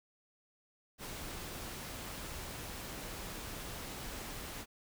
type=noise; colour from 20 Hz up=pink; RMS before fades=-44 dBFS; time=0.98-4.66 s; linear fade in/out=50 ms; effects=none